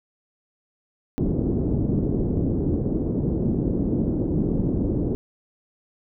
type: low-pass noise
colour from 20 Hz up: white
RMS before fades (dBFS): -23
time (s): 1.18-5.15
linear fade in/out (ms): 0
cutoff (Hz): 350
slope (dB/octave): 24
effects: none